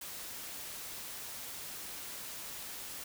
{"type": "noise", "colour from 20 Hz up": "white", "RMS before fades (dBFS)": -44, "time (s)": [0.01, 3.04], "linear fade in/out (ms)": 5, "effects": []}